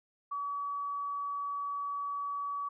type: tone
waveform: sine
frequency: 1139 Hz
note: C#6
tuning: 47 cents sharp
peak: -33 dBFS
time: 0.31-2.69 s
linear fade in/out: 10 ms
effects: none